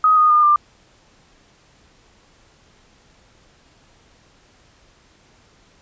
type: tone with pitch steps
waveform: sine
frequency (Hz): 1257 / 1234.7 / 1212.8 / 1191.3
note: D#6 / D#6 / D#6 / D6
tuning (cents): +17 / -14 / -45 / +24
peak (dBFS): -10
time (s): 0.04-0.56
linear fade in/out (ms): 2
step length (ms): 130
effects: pink hiss -54 dBFS RMS until 5.81 s + resampled to 16000 Hz